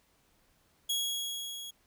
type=tone with level ramp; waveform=sawtooth; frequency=3322 Hz; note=G#7; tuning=in tune; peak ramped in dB=-25 to -38 dBFS; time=0.89-1.71 s; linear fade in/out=10 ms; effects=pink hiss -69 dBFS RMS until 1.86 s